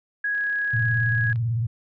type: tone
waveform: sine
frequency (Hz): 1661.2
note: G#6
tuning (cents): 0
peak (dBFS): -22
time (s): 0.24-1.33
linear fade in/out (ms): 5
type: click train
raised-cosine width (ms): 0.3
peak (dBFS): -31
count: 35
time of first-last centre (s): 0.35-1.359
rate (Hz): 33.7
type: tone with vibrato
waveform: sine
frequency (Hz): 115.5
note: A#2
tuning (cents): -16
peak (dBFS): -21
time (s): 0.73-1.67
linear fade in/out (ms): 10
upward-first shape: square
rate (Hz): 18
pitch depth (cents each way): 88
effects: none